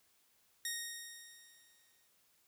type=tone with exponential decay; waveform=10% pulse; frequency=1864.7 Hz; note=A#6; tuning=in tune; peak=-27 dBFS; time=0.65-2.08 s; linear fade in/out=2 ms; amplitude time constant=310 ms; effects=white hiss -72 dBFS RMS until 2.47 s